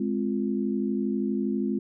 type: chord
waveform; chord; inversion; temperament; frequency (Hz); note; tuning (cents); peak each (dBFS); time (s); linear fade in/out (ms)
sine; F minor; first; just; 209.5 / 261.9 / 349.2; Ab3 / C4 / F4; +15 / +2 / 0; -27 / -29 / -31; 0-1.79; 5
effects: none